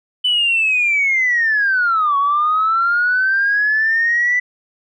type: linear two-way sweep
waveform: sine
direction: down then up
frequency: 3007 to 1108.7 to 1989 Hz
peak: -12 dBFS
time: 0.24-4.4 s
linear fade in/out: 10 ms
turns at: 2.17 s
effects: tanh soft clip ceiling -8 dBFS